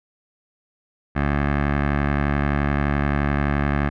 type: tone with low-pass filter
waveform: 15% pulse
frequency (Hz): 71.6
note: D2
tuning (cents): -43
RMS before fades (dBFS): -21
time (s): 1.15-3.9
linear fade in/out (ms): 20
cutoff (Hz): 1800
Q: 2.2
effects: none